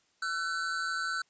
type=tone pair together; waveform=square; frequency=1344 / 1508.6 Hz; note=E6 / F#6; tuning=+33 / +33 cents; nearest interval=major second; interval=200 cents; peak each=-36 / -33 dBFS; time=0.22-1.22 s; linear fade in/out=5 ms; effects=white hiss -70 dBFS RMS until 1.29 s + resampled to 16000 Hz